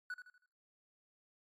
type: tone with echo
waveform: triangle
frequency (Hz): 1480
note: F#6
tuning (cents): 0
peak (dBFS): -37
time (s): 0.1-0.14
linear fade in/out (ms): 2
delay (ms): 80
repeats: 4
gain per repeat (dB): -8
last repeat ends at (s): 0.46
effects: noise-tail reverb RT60 0.4 s tail -20 dB re dry + MP3 64 kbps